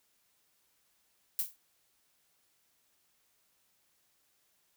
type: noise with exponential decay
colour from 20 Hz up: violet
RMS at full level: -28 dBFS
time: 1.39-1.56 s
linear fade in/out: 1 ms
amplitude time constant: 36 ms
effects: white hiss -73 dBFS RMS until 4.76 s